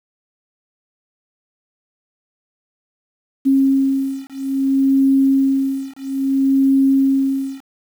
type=beating tone pair; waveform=sine; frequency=270.2 / 270.8 Hz; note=C#4 / C#4; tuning=-44 / -40 cents; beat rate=0.6 Hz; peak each=-16 dBFS; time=3.45-7.64 s; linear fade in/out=20 ms; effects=7-bit